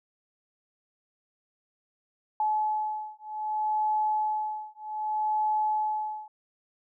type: beating tone pair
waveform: sine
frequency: 856 / 856.64 Hz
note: A5 / A5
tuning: -48 / -47 cents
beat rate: 0.64 Hz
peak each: -29 / -29 dBFS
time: 2.4-6.28 s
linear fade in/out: 2 ms
effects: none